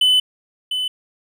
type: tone pair in turn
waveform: triangle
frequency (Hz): 3013 / 3013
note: F#7 / F#7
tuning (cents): +31 / +31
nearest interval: unison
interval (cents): 0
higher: neither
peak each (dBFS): -10 / -18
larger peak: first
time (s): 0.01-0.2 / 0.71-0.88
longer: first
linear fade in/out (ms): 5
effects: none